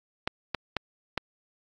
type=clicks; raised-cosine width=0.3 ms; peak=-11 dBFS; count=4; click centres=0.275 / 0.547 / 0.767 / 1.177 s; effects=AAC 64 kbps